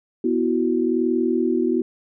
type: chord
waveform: sine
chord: B suspended fourth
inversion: none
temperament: just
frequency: 246.9 / 329.3 / 370.4 Hz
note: B3 / E4 / F#4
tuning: 0 / -2 / +2 cents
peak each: -22 dBFS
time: 0.24-1.82 s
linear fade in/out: 5 ms
effects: none